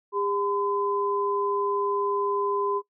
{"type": "tone pair together", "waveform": "sine", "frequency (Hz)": [403.2, 1016], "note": ["G4", "B5"], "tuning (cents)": [49, 49], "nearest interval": "octave + major third", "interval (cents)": 1600, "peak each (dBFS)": [-26, -27], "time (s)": [0.12, 2.82], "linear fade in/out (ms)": 50, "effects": ["noise-tail reverb RT60 0.1 s tail -18 dB re dry"]}